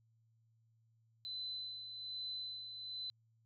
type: tone with tremolo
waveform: sine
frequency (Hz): 4026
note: B7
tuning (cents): +33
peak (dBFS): -40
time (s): 1.25-3.1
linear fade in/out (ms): 0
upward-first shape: sine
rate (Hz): 1.2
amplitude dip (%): 50
effects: added 113 Hz sine -70 dBFS peak until 3.45 s